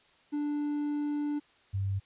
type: tone pair in turn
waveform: triangle / sine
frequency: 293.7 / 97.81 Hz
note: D4 / G2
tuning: 0 / -3 cents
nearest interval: octave + perfect fifth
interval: 1903 cents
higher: first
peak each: -27 / -28 dBFS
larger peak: first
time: 0.32-1.4 / 1.73-2 s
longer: first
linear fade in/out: 20 ms
effects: white hiss -63 dBFS RMS until 2.05 s + resampled to 8000 Hz